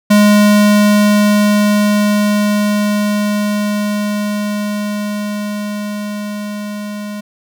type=tone with level ramp; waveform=square; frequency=207.6 Hz; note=G#3; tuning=in tune; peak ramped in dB=-6 to -23 dBFS; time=0.1-7.21 s; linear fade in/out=10 ms; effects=none